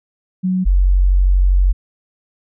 sine tone pair in turn, 185 / 46.25 Hz, F#3 / F#1, 0 / 0 cents, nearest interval 2 octaves, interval 2400 cents, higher first, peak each -14 / -9 dBFS, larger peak second, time 0.43-0.65 / 0.65-1.73 s, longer second, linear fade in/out 20 ms, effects none

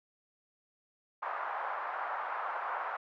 white band-pass noise, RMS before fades -37 dBFS, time 1.22-2.97 s, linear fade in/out 10 ms, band 710 to 1300 Hz, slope 24 dB/octave, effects none

